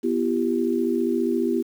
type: chord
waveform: sine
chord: E minor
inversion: second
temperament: equal with one note detuned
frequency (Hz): 246.9 / 337.3 / 392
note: B3 / E4 / G4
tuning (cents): 0 / +40 / 0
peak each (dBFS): -24 / -24 / -25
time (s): 0.03-1.63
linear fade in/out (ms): 20
effects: 8-bit